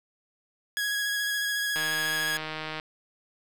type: tone with vibrato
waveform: sawtooth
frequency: 1661.2 Hz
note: G#6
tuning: in tune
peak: -23 dBFS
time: 0.77-2.37 s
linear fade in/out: 0 ms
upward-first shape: square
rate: 14 Hz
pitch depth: 12 cents each way
type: click train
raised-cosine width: 0.3 ms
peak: -18 dBFS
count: 163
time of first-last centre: 1.76-2.798 s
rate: 156 Hz
effects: none